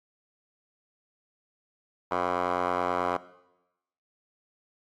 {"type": "tone with band-pass filter", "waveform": "10% pulse", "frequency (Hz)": 89.3, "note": "F2", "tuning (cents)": 39, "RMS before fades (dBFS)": -28, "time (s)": [2.11, 3.17], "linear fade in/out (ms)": 5, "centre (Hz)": 920, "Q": 5.9, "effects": ["noise-tail reverb RT60 0.9 s tail -17 dB re dry", "AAC 64 kbps"]}